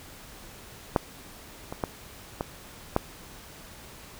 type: clicks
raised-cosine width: 1 ms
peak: -6 / -20 / -12 / -14 / -7 dBFS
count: 5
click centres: 0.962 / 1.725 / 1.838 / 2.409 / 2.964 s
effects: pink hiss -47 dBFS RMS until 4.19 s